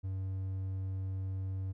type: tone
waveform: triangle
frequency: 95.2 Hz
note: F#2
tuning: 50 cents sharp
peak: -32 dBFS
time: 0.03-1.73 s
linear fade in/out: 20 ms
effects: none